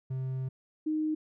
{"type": "tone pair in turn", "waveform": ["triangle", "sine"], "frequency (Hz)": [130.81, 309.7], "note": ["C3", "D#4"], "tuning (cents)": [0, -8], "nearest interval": "octave + minor third", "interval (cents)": 1492, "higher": "second", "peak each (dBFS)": [-29, -27], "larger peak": "second", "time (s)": [[0.1, 0.49], [0.86, 1.15]], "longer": "first", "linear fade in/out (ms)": 10, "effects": []}